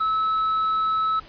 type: tone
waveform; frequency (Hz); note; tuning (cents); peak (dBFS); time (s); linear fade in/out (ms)
triangle; 1300; E6; -24; -18; 0-1.2; 10
effects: pink hiss -47 dBFS RMS until 1.28 s + resampled to 11025 Hz